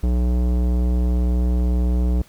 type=tone with tanh clipping; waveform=sine; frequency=60.9 Hz; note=B1; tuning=24 cents flat; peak=-18 dBFS; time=0.03-2.22 s; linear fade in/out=5 ms; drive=17 dB; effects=pink hiss -51 dBFS RMS until 2.28 s